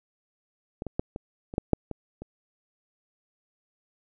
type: clicks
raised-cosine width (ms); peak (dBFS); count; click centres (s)
2; -19 / -20 / -12 / -21 / -24 / -10 / -6 / -20 / -25; 9; 0.821 / 0.867 / 0.995 / 1.161 / 1.539 / 1.581 / 1.733 / 1.913 / 2.22
effects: none